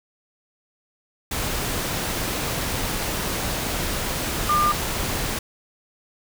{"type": "tone in noise", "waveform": "sine", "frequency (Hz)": 1200, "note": "D6", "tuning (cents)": 37, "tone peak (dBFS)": -17, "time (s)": [4.49, 4.72], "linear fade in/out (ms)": 5, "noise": "pink", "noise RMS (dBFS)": -26, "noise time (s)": [1.31, 5.39], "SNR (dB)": 6, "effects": []}